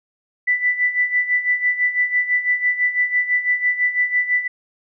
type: tone with tremolo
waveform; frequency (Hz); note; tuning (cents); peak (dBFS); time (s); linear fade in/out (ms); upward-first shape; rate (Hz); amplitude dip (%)
sine; 1982; B6; +6; -13; 0.47-4.48; 10; sine; 6; 75
effects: none